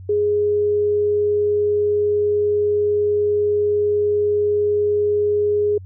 sine tone, 415.3 Hz, G#4, in tune, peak -15 dBFS, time 0.09-5.78 s, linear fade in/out 5 ms, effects added 93 Hz sine -34 dBFS peak until 5.85 s

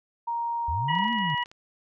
sine tone, 936 Hz, A#5, 7 cents sharp, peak -26 dBFS, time 0.27-1.07 s, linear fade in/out 10 ms
sine linear two-way sweep, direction up then down, 66.7 to 236.1 to 138 Hz, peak -28 dBFS, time 0.68-1.35 s, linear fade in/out 5 ms, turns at 1.12 s
harmonic tone, 969 Hz, B5, 33 cents flat, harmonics 1 / 2 / 3, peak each -27 / -30 / -32 dBFS, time 0.88-1.44 s, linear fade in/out 10 ms
clicks, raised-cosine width 0.2 ms, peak -32 dBFS, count 11, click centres 0.953 / 0.987 / 1.042 / 1.082 / 1.129 / 1.186 / 1.301 / 1.378 / 1.427 / 1.459 / 1.515 s
effects none

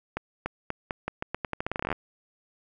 accelerating click train, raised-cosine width 0.5 ms, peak -14 dBFS, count 21, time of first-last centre 0.17-1.927 s, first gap 290 ms, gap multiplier 0.84, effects none

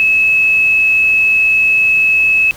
sine tone, 2587 Hz, E7, 33 cents flat, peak -8 dBFS, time 0-2.51 s, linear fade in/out 0 ms, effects pink hiss -36 dBFS RMS until 2.56 s

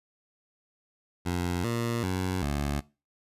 15% pulse tone with pitch steps, 88.2 / 117.4 / 92.8 / 71.8 Hz, F2 / A#2 / F#2 / D2, +18 / +13 / +6 / -39 cents, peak -21 dBFS, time 1.25-2.81 s, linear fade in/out 20 ms, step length 390 ms, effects noise-tail reverb RT60 0.3 s tail -21 dB re dry + resampled to 32000 Hz

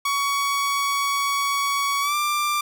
sawtooth tone with pitch glide, 1123 to 1184.3 Hz, C#6 to D6, +22 to +14 cents, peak -17 dBFS, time 0.05-2.61 s, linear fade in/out 5 ms, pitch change +92 cents, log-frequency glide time 2.01-2.15 s, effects none

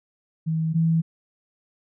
sine tone pair in turn, 160.5 / 163.49 Hz, E3 / E3, -46 / -14 cents, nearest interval unison, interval 32 cents, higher second, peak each -21 / -17 dBFS, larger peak second, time 0.46-0.74 / 0.74-1.02 s, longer neither, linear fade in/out 20 ms, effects none

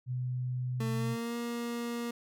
sine tone, 125.8 Hz, B2, 32 cents sharp, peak -31 dBFS, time 0.06-1.17 s, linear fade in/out 50 ms
30% pulse tone with pitch glide, 223.6 to 236.5 Hz, A3 to A#3, +28 to +25 cents, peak -31 dBFS, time 0.8-2.11 s, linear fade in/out 5 ms, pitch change +97 cents, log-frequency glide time 0.93-1.36 s
effects none

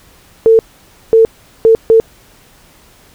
sine tone bursts at uneven times, 450 Hz, A4, 39 cents sharp, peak -3 dBFS, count 4, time 0.46-0.59 / 1.13-1.25 / 1.65-1.75 / 1.9-2 s, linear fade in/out 0 ms, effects pink hiss -45 dBFS RMS until 3.14 s

